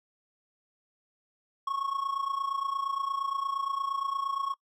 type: tone with amplitude modulation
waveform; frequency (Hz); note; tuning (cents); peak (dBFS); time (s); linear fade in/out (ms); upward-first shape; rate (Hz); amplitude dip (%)
triangle; 1099; C#6; -15; -24; 1.67-4.54; 5; sine; 28.6; 80
effects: noise-tail reverb RT60 0.1 s tail -22 dB re dry